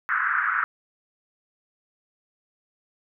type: band-pass noise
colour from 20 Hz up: white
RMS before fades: -24 dBFS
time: 0.09-0.64 s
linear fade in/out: 0 ms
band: 1200 to 1700 Hz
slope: 48 dB/octave
effects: none